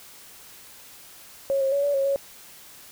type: tone with pitch steps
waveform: sine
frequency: 549 / 538 / 563 / 573 / 546 / 554 Hz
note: C#5 / C5 / C#5 / D5 / C#5 / C#5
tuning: -17 / +48 / +27 / -43 / -26 / -1 cents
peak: -20 dBFS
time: 1.5-2.16 s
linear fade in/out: 0 ms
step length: 110 ms
effects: white hiss -47 dBFS RMS until 2.91 s